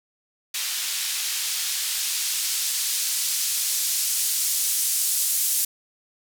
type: noise with band-pass filter sweep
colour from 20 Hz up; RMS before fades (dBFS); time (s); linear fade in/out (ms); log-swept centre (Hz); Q
blue; -25; 0.54-5.65; 5; 3000 to 8300; 0.71
effects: none